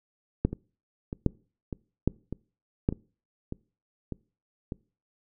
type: two click trains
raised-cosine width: 3 ms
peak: -9 / -20 dBFS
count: 4 / 8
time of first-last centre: 0.45-2.889 / 0.53-4.722 s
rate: 1.23 / 1.67 Hz
effects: noise-tail reverb RT60 0.4 s tail -24 dB re dry